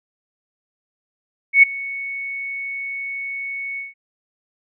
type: tone with ADSR envelope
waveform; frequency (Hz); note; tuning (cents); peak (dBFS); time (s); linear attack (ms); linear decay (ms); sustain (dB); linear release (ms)
sine; 2217; C#7; 0; -4; 1.53-3.94; 99; 10; -21; 160
effects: none